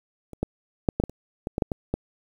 clicks, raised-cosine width 2 ms, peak -26 / -11 / -6 / -9 / -9 / -27 / -15 / -12 / -7 / -13 / -11 dBFS, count 11, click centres 0.333 / 0.43 / 0.888 / 1 / 1.038 / 1.096 / 1.471 / 1.581 / 1.622 / 1.718 / 1.94 s, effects 8-bit

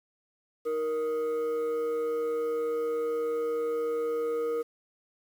sine tone with frequency modulation, 468.3 Hz, A#4, 8 cents sharp, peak -25 dBFS, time 0.65-4.63 s, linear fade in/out 20 ms, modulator 781 Hz, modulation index 0.38, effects tanh soft clip ceiling -25 dBFS + 9-bit

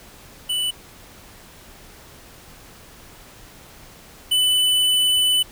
square tone pair in turn, 2975 / 2996 Hz, F#7 / F#7, +9 / +21 cents, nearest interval unison, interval 12 cents, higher second, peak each -21 / -16 dBFS, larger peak second, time 0.49-0.71 / 4.31-5.43 s, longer second, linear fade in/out 10 ms, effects pink hiss -45 dBFS RMS until 5.51 s

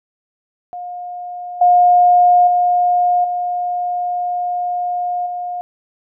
sine tone with level steps, 713 Hz, F5, 36 cents sharp, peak -25 / -7 / -11 / -17 / -21 dBFS, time 0.73-5.61 s, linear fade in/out 0 ms, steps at 1.61 / 2.47 / 3.24 / 5.26 s, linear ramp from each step 5 ms, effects none

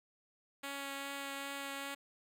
5% pulse tone with vibrato, 277.8 Hz, C#4, 4 cents sharp, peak -29 dBFS, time 0.63-1.95 s, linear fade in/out 10 ms, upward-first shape triangle, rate 2.5 Hz, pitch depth 11 cents each way, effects none

